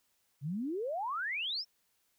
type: exponential sweep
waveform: sine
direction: up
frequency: 130.81 to 5588 Hz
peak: -33 dBFS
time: 0.41-1.65 s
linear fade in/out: 50 ms
effects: white hiss -75 dBFS RMS until 2.18 s